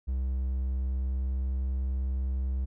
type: tone with pitch glide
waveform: triangle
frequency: 64.8 to 65.33 Hz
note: C2 to C2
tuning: -16 to -2 cents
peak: -25 dBFS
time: 0.07-2.66 s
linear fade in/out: 20 ms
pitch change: +14 cents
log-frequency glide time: 0.65-1.65 s
effects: none